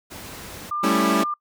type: noise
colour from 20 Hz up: pink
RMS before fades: -37 dBFS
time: 0.1-0.71 s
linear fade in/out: 20 ms
type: tone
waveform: sine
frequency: 1197 Hz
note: D6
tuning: 33 cents sharp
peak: -23 dBFS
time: 0.71-1.34 s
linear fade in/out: 5 ms
type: chord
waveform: sawtooth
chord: A dominant seventh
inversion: third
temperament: equal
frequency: 196 / 220 / 277.2 / 329.6 Hz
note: G3 / A3 / C#4 / E4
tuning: 0 / 0 / 0 / 0 cents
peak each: -20 dBFS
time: 0.83-1.24 s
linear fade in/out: 10 ms
effects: noise-tail reverb RT60 0.1 s tail -25 dB re dry + high-pass 60 Hz 12 dB/octave